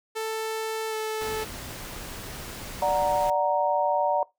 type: tone with pitch glide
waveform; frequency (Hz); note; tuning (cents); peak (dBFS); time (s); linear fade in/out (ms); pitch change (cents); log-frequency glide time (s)
sawtooth; 441.7 to 436.1; A4 to A4; +7 to -15; -24; 0.15-1.45; 20; -22; 0.89-0.95
type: noise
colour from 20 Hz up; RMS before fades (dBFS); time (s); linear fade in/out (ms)
pink; -38; 1.21-3.3; 2
type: chord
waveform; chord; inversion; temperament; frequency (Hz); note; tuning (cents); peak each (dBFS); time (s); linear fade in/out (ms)
sine; D augmented; none; equal; 587.3 / 740 / 932.3; D5 / F#5 / A#5; 0 / 0 / 0; -25 / -26 / -25; 2.82-4.23; 2
effects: noise-tail reverb RT60 0.2 s tail -22 dB re dry